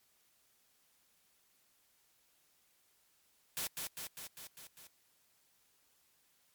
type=noise with echo; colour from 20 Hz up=white; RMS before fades=-38 dBFS; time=3.57-3.67 s; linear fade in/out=0 ms; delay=200 ms; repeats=6; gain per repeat=-3 dB; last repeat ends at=4.87 s; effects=white hiss -72 dBFS RMS until 6.54 s + MP3 96 kbps